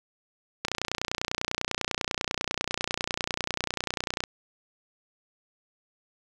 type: click train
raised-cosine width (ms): 0.2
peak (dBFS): -10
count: 109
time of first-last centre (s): 0.65-4.238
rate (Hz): 30.1
effects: none